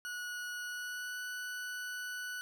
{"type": "tone with pitch glide", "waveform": "40% pulse", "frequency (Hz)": [1462, 1483.3], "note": ["F#6", "F#6"], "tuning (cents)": [-21, 4], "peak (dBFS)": -38, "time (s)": [0.05, 2.41], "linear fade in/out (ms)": 0, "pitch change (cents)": 25, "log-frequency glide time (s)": [0.62, 1.2], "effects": []}